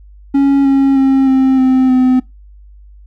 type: tone with pitch steps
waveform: triangle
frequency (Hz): 277.2 / 272.8 / 268.4 / 264.1 / 259.8 / 255.7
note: C#4 / C#4 / C4 / C4 / C4 / C4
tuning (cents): 0 / -28 / +44 / +16 / -12 / -40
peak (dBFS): -5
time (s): 0.34-2.2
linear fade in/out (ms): 10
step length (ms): 310
effects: noise-tail reverb RT60 0.2 s tail -23 dB re dry + added 50 Hz sine -36 dBFS peak until 3.06 s